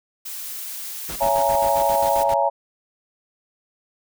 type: noise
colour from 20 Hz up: blue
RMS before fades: -32 dBFS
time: 0.25-2.24 s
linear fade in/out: 10 ms
type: noise with tremolo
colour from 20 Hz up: pink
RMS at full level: -33 dBFS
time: 1.09-2.34 s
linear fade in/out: 2 ms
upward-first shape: square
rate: 7.5 Hz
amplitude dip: 80%
type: chord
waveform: sine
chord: A# half-diminished seventh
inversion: first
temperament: just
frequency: 559.4 / 671.3 / 839.1 / 932.3 Hz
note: C#5 / E5 / G#5 / A#5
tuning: +16 / +31 / +18 / 0 cents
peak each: -22 dBFS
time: 1.2-2.5 s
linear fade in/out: 20 ms
effects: none